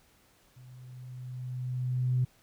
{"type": "tone with level ramp", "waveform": "sine", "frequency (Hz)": 126.3, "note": "B2", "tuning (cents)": 39, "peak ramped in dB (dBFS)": [-49, -22], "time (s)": [0.56, 2.25], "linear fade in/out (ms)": 10, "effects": ["tanh soft clip ceiling -18 dBFS", "pink hiss -64 dBFS RMS until 2.42 s"]}